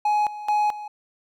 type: tone with tremolo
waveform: triangle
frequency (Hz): 839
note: G#5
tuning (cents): +17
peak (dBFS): -16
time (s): 0.05-0.88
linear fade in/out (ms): 5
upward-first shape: square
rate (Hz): 2.3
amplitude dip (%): 80
effects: none